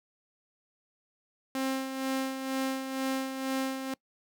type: tone with tremolo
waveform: sawtooth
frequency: 265.5 Hz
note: C4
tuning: 25 cents sharp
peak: -24 dBFS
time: 1.55-3.94 s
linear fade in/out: 2 ms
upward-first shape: sine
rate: 2.1 Hz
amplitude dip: 55%
effects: noise-tail reverb RT60 0.1 s tail -24 dB re dry